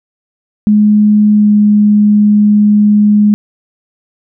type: tone with pitch glide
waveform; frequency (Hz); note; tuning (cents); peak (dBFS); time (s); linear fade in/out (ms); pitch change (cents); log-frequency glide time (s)
sine; 210 to 208.5; G#3 to G#3; +19 to +7; -4; 0.67-3.34; 0; -12; 1.34-1.49
effects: none

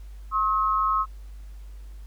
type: tone pair together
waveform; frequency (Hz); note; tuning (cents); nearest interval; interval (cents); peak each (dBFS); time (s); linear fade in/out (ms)
sine; 1076 / 1279.6; C6 / D#6; +48 / +48; minor third; 300; -23; 0.31-1.06; 50
effects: added 50 Hz sine -38 dBFS peak until 2.06 s + pink hiss -60 dBFS RMS until 2.06 s

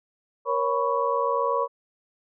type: tone cluster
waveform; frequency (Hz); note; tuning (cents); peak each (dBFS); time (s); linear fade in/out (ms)
sine; 472.7 / 553 / 987 / 1115; A#4 / C#5 / B5 / C#6; +24 / -4 / -1 / +10; -27; 0.45-1.68; 50
effects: none

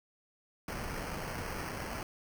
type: noise with sample-and-hold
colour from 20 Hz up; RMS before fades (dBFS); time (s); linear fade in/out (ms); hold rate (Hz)
pink; -39; 0.68-2.03; 2; 3675
effects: none

